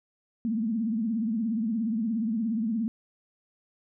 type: tone with vibrato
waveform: sine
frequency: 223.1 Hz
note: A3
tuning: 24 cents sharp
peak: -25 dBFS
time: 0.45-2.88 s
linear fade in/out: 0 ms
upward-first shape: triangle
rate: 17 Hz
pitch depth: 150 cents each way
effects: none